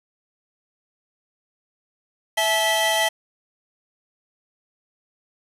45% pulse tone cluster, 657 / 860 / 1965 / 3145 Hz, E5 / A5 / B6 / G7, -6 / -40 / -9 / +5 cents, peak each -24 dBFS, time 2.37-3.09 s, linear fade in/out 10 ms, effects resampled to 32000 Hz + 7-bit

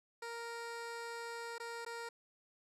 15% pulse tone with dropouts, 466.2 Hz, A#4, in tune, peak -36 dBFS, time 0.22-2.09 s, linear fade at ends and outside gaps 5 ms, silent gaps 1.582-1.599 / 1.85-1.862 s, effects low-pass 10000 Hz 12 dB/octave

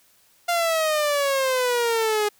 sawtooth exponential sweep, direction down, 700 to 413.6 Hz, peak -16 dBFS, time 0.48-2.29 s, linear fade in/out 10 ms, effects white hiss -59 dBFS RMS until 2.39 s

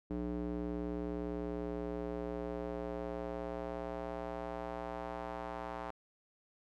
square tone with band-pass filter sweep, 59.8 Hz, A#1, 45 cents sharp, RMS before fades -40 dBFS, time 0.1-5.91 s, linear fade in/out 5 ms, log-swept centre 310 to 890 Hz, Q 1.7, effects none

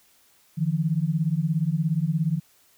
sine beating tone pair, 151.7 / 168.7 Hz, D#3 / E3, -44 / +40 cents, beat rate 17 Hz, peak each -24 dBFS, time 0.57-2.4 s, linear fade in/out 20 ms, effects white hiss -60 dBFS RMS until 2.77 s

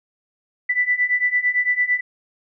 sine beating tone pair, 1975.5 / 1984.4 Hz, B6 / B6, 0 / +8 cents, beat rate 8.9 Hz, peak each -21 / -19 dBFS, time 0.69-2.01 s, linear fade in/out 10 ms, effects none

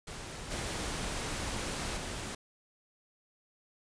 pink noise with level steps, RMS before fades -43 / -36 / -39 dBFS, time 0.07-2.35 s, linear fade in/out 5 ms, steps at 0.5 / 1.96 s, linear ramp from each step 20 ms, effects resampled to 22050 Hz

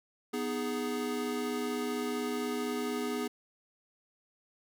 square chord, G# minor, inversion first, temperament equal, 246.9 / 311.1 / 415.3 Hz, B3 / D#4 / G#4, 0 / 0 / 0 cents, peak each -36 / -40 / -36 dBFS, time 0.33-3.28 s, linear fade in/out 10 ms, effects none

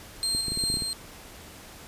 30% pulse tone with tremolo, 4186 Hz, C8, in tune, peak -22 dBFS, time 0.23-0.93 s, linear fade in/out 0 ms, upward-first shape square, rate 2.8 Hz, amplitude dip 35%
clicks, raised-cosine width 3 ms, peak -21 dBFS, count 9, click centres 0.349 / 0.483 / 0.52 / 0.574 / 0.638 / 0.701 / 0.741 / 0.771 / 0.822 s
effects pink hiss -46 dBFS RMS until 1.87 s + resampled to 32000 Hz

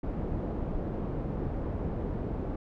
pink low-pass noise, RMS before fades -33 dBFS, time 0.03-2.56 s, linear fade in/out 5 ms, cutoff 530 Hz, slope 12 dB/octave, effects none

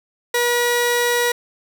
sawtooth tone pair together, 481.5 / 963 Hz, B4 / B5, -44 / -44 cents, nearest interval octave, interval 1200 cents, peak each -14 dBFS, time 0.34-1.32 s, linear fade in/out 5 ms, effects none

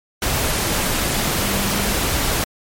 sine tone in noise, 197.4 Hz, G3, 12 cents sharp, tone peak -25 dBFS, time 1.41-1.93 s, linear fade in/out 2 ms, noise pink, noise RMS -20 dBFS, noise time 0.22-2.44 s, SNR -8 dB, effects MP3 64 kbps

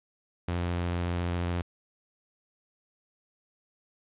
sawtooth tone with vibrato, 87.31 Hz, F2, in tune, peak -24 dBFS, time 0.48-1.62 s, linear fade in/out 5 ms, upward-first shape sine, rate 14 Hz, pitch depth 16 cents each way, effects resampled to 8000 Hz + 10-bit

